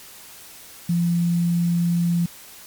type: tone with quantisation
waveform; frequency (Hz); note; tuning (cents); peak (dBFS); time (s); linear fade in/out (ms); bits
sine; 171.8; F3; -28; -17; 0.89-2.26; 5; 7
effects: white hiss -43 dBFS RMS until 2.66 s + MP3 96 kbps